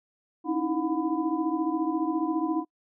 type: tone cluster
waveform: sine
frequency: 275.1 / 314.1 / 328.6 / 724 / 1001 Hz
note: C#4 / D#4 / E4 / F#5 / B5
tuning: -13 / +16 / -5 / -38 / +23 cents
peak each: -35 / -27 / -30 / -36 / -35 dBFS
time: 0.44-2.65 s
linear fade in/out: 50 ms
effects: noise-tail reverb RT60 0.1 s tail -26 dB re dry